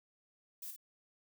violet noise with echo, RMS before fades -45 dBFS, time 0.62-0.71 s, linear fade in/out 5 ms, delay 53 ms, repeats 1, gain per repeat -5 dB, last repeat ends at 0.763 s, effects none

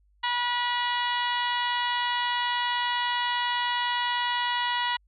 harmonic tone, 484.9 Hz, B4, 32 cents flat, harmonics 2 / 3 / 4 / 5 / 6 / 7 / 8 / 9, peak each -27 / -36 / -30 / -43 / -32 / -36 / -39 / -45 dBFS, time 0.23-4.97 s, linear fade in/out 10 ms, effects added 50 Hz sine -60 dBFS peak until 5.07 s + MP3 48 kbps

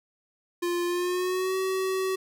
square tone with pitch glide, 349.2 to 378.6 Hz, F4 to F#4, 0 to +40 cents, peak -26 dBFS, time 0.62-2.16 s, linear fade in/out 10 ms, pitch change +140 cents, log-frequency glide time 0.86-1.56 s, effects none

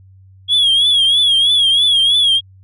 sine tone with vibrato, 3318 Hz, G#7, 2 cents flat, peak -7 dBFS, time 0.48-2.41 s, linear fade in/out 50 ms, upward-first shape triangle, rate 3.1 Hz, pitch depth 100 cents each way, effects tanh soft clip ceiling -8 dBFS + added 95 Hz sine -41 dBFS peak until 2.63 s

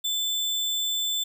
sine tone with sample-and-hold, 3518 Hz, A7, 1 cent flat, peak -24 dBFS, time 0.04-1.24 s, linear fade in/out 10 ms, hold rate 11025 Hz, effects none

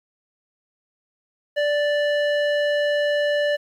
square tone with low-pass filter, 586 Hz, D5, 4 cents flat, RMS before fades -21 dBFS, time 1.56-3.57 s, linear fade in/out 20 ms, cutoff 2600 Hz, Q 1.4, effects 9-bit

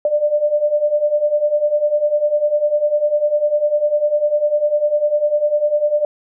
sine beating tone pair, 587.3 / 597.3 Hz, D5 / D5, 0 / +29 cents, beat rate 10 Hz, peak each -19 / -15 dBFS, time 0.05-6.05 s, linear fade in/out 2 ms, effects none

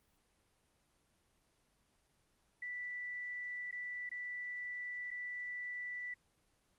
sine tone with dropouts, 1970 Hz, B6, 5 cents flat, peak -40 dBFS, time 2.62-6.14 s, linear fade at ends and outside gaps 5 ms, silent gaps 3.712-3.725 / 4.093-4.114 / 5.106-5.112 s, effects pink hiss -75 dBFS RMS until 6.78 s + Opus 24 kbps

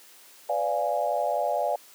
sine chord, B diminished seventh, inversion none, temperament equal with one note detuned, 503.1 / 587.3 / 698.5 / 830.6 Hz, B4 / D5 / F5 / Ab5, +32 / 0 / 0 / 0 cents, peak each -32 / -27 / -28 / -30 dBFS, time 0.49-1.76 s, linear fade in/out 5 ms, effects white hiss -52 dBFS RMS until 1.94 s + high-pass 300 Hz 12 dB/octave

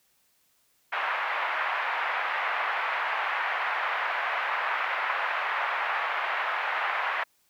pink band-pass noise, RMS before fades -29 dBFS, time 0.92-7.24 s, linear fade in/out 10 ms, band 800 to 2300 Hz, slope 24 dB/octave, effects white hiss -68 dBFS RMS until 7.49 s

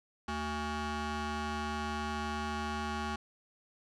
20% pulse ring-modulated tone, 299.1 Hz, D4, 32 cents sharp, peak -26 dBFS, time 0.28-3.16 s, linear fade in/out 5 ms, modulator 522 Hz, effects low-pass 6000 Hz 12 dB/octave

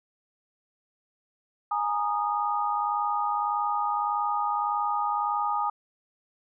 sine chord, Ab suspended second, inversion none, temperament equal with one note detuned, 830.6 / 932.3 / 1233.8 Hz, Ab5 / Bb5 / Eb6, 0 / 0 / -15 cents, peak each -28 / -31 / -28 dBFS, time 1.71-5.7 s, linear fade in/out 5 ms, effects none

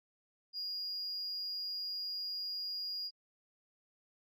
sine tone, 4856 Hz, D#8, 43 cents flat, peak -35 dBFS, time 0.53-3.11 s, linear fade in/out 50 ms, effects tanh soft clip ceiling -35 dBFS + Opus 48 kbps

